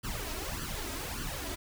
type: noise with flanger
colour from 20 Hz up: pink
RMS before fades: -37 dBFS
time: 0.03-1.56 s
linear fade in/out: 20 ms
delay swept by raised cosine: 0.65 to 3.15 ms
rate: 1.7 Hz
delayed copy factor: +0.8
effects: none